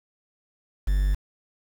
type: tone with quantisation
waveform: triangle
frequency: 48.5 Hz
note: G1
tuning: 18 cents flat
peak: -17 dBFS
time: 0.87-1.15 s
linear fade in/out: 10 ms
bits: 7
effects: none